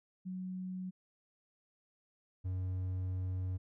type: tone pair in turn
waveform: sine / triangle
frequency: 185 / 92.5 Hz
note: F#3 / F#2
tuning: 0 / 0 cents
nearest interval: octave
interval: 1200 cents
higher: first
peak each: -38 / -32 dBFS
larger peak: second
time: 0.25-0.91 / 2.44-3.58 s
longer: second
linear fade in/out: 20 ms
effects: none